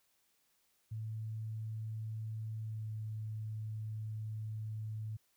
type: tone with pitch glide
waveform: sine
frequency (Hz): 110 to 108.74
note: A2 to A2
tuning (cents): 0 to -20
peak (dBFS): -38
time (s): 0.91-5.17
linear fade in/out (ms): 10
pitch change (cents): -20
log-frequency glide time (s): 2.61-2.89
effects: white hiss -75 dBFS RMS until 5.36 s